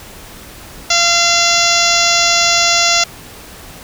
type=harmonic tone with a mistuned harmonic; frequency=687 Hz; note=F5; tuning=29 cents flat; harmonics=1 / 2 / 3 / 4 / 5 / 6 / 7 / 8 / 9 / 10; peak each=-19 / -19 / -19 / -19 / -19 / -19 / -19 / -19 / -19 / -19 dBFS; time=0.9-3.04 s; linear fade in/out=5 ms; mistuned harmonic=9; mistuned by=-27 cents; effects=pink hiss -35 dBFS RMS until 3.83 s

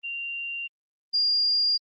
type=tone pair in turn; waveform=sine; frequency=2773 / 4811 Hz; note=F7 / D8; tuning=-13 / +41 cents; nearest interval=minor seventh; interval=954 cents; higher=second; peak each=-30 / -20 dBFS; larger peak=second; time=0.03-0.68 / 1.13-1.78 s; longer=neither; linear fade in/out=20 ms; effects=Opus 32 kbps

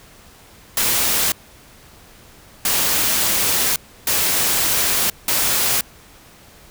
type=noise bursts at uneven times; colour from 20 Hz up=white; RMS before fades=-18 dBFS; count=4; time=0.77-1.32 / 2.65-3.76 / 4.07-5.1 / 5.28-5.81 s; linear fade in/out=2 ms; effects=pink hiss -46 dBFS RMS until 6.7 s

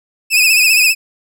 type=tone with vibrato; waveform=sawtooth; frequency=2553 Hz; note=D#7; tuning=44 cents sharp; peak=-5 dBFS; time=0.3-0.95 s; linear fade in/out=50 ms; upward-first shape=sine; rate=15 Hz; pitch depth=72 cents each way; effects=none

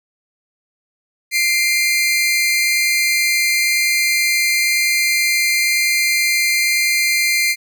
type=tone pair together; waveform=sawtooth; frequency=2093 / 2385 Hz; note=C7 / D7; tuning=0 / +26 cents; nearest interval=major second; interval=226 cents; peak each=-12 / -16 dBFS; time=1.31-7.56 s; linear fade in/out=50 ms; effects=none

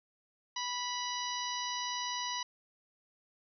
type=harmonic tone with a mistuned harmonic; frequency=984 Hz; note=B5; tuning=7 cents flat; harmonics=1 / 2 / 3 / 4 / 5 / 6; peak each=-38 / -43 / -42 / -42 / -43 / -43 dBFS; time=0.56-2.43 s; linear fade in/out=5 ms; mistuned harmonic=6; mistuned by=-25 cents; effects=none

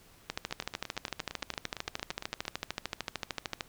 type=two click trains; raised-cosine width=0.2 ms; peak=-21 / -15 dBFS; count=18 / 45; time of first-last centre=0.51-2.453 / 0.3-3.608 s; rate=8.75 / 13.3 Hz; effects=pink hiss -59 dBFS RMS until 3.68 s

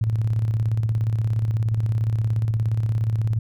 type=tone with tremolo; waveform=sine; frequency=110.8 Hz; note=A2; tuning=13 cents sharp; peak=-17 dBFS; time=0.01-3.39 s; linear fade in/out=5 ms; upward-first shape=square; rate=17 Hz; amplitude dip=45%; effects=none

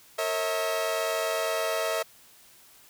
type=tone cluster; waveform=sawtooth; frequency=456.6 / 545 / 644 Hz; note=A#4 / C#5 / E5; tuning=-36 / -29 / -41 cents; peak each=-29 / -30 / -24 dBFS; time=0.18-2.03 s; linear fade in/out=10 ms; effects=white hiss -55 dBFS RMS until 2.89 s

